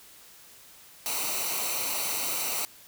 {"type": "noise with comb filter", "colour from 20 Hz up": "white", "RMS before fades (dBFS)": -30, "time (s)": [1.06, 2.65], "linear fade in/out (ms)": 0, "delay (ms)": 0.59, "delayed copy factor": -0.7, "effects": ["white hiss -52 dBFS RMS until 2.87 s"]}